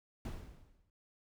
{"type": "noise with exponential decay", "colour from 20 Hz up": "brown", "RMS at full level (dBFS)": -37, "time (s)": [0.25, 0.9], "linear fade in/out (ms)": 2, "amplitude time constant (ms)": 140, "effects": []}